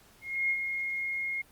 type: tone with ADSR envelope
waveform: sine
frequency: 2146 Hz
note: C7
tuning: 43 cents sharp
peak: -24 dBFS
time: 0.21-1.42 s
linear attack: 290 ms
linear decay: 62 ms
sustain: -6 dB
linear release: 10 ms
effects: pink hiss -59 dBFS RMS until 1.51 s + Opus 48 kbps